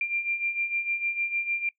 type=beating tone pair; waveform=sine; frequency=2376 / 2382.6 Hz; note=D7 / D7; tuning=+20 / +24 cents; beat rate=6.6 Hz; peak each=-32 / -27 dBFS; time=0.01-1.69 s; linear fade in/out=2 ms; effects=noise-tail reverb RT60 0.1 s tail -23 dB re dry